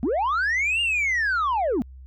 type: linear two-way sweep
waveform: sine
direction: up then down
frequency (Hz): 207.7 to 2846 to 207.7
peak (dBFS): -18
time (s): 0.03-1.82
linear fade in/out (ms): 0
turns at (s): 0.81
effects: tanh soft clip ceiling -19 dBFS + added 65 Hz sine -40 dBFS peak until 2.06 s